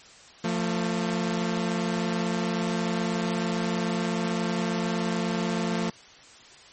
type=tone pair together; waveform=sawtooth; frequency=174.9 / 224.2 Hz; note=F3 / A3; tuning=+3 / +33 cents; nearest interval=major third; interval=430 cents; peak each=-24 dBFS; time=0.44-5.9 s; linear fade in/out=5 ms; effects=white hiss -50 dBFS RMS until 6.72 s + MP3 32 kbps